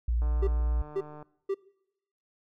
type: tone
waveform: sine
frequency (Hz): 58.27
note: A#1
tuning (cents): 0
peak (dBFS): -24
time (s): 0.08-0.82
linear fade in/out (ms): 5
type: click train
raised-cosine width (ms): 1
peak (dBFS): -32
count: 152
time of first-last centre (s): 0.22-1.227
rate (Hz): 150
type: tone bursts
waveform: triangle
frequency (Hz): 390.9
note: G4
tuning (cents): -5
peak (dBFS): -24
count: 3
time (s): 0.42-1.545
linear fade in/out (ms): 10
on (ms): 55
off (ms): 480
effects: noise-tail reverb RT60 0.8 s tail -22 dB re dry